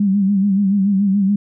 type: tone with vibrato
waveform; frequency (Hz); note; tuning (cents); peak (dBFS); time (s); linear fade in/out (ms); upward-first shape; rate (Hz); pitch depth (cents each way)
sine; 197.8; G3; +16; -12; 0-1.36; 5; sine; 7; 71
effects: none